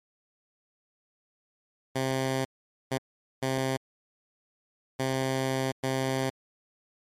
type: tone bursts at uneven times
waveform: 10% pulse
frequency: 132.3 Hz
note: C3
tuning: 20 cents sharp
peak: -18 dBFS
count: 5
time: 1.95-2.45 / 2.91-2.98 / 3.42-3.77 / 4.99-5.72 / 5.83-6.3 s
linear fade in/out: 10 ms
effects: low-pass 12000 Hz 12 dB/octave + MP3 96 kbps

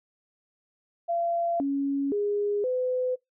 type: tone with pitch steps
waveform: sine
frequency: 683 / 278.4 / 410.8 / 506 Hz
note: F5 / C#4 / G#4 / B4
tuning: -39 / +8 / -19 / +42 cents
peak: -24 dBFS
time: 1.08-3.16 s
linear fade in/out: 20 ms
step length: 520 ms
effects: noise-tail reverb RT60 0.2 s tail -25 dB re dry

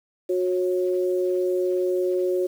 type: tone pair together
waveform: sine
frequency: 364.4 / 547.2 Hz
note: F#4 / C#5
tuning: -26 / -23 cents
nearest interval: perfect fifth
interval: 703 cents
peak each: -21 / -27 dBFS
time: 0.29-2.47 s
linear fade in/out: 10 ms
effects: 8-bit

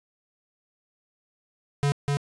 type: tone with echo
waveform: square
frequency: 142.7 Hz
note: D3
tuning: 49 cents flat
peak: -21 dBFS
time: 1.83-1.92 s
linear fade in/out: 0 ms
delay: 250 ms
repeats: 1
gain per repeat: -2 dB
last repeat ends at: 2.17 s
effects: resampled to 22050 Hz + 9-bit

